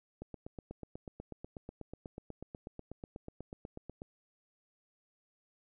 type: click train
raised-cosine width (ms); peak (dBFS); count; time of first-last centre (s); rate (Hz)
2; -30; 32; 0.22-4.019; 8.16
effects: none